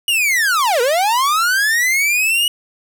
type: linear two-way sweep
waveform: 45% pulse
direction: down then up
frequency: 2926 to 455.7 to 2926 Hz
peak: -13 dBFS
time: 0.08-2.48 s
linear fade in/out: 2 ms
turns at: 0.81 s
effects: none